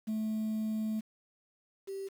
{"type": "tone pair in turn", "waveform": "sine", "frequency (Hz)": [217.7, 389.8], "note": ["A3", "G4"], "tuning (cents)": [-18, -10], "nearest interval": "minor seventh", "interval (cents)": 1008, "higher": "second", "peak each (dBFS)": [-28, -36], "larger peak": "first", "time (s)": [[0.07, 1.01], [1.87, 2.09]], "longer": "first", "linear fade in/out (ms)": 20, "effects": ["tanh soft clip ceiling -30 dBFS", "9-bit"]}